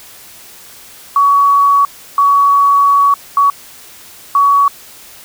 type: tone bursts at uneven times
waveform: sine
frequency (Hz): 1127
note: C#6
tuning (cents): +28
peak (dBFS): -6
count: 4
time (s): 1.16-1.85 / 2.18-3.14 / 3.37-3.5 / 4.35-4.68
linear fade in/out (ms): 2
effects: white hiss -37 dBFS RMS until 5.24 s